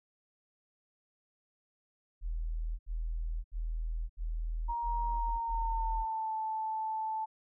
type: tone bursts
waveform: sine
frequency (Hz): 40.48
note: E1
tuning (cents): -31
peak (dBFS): -32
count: 6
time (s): 2.21-6.055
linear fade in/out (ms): 50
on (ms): 580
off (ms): 73
type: tone with pitch glide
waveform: sine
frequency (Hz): 940 to 877.1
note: A#5 to A5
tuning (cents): +14 to -6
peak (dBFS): -32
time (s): 4.68-7.26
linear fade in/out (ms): 20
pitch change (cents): -120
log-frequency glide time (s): 5.09-6.34
effects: none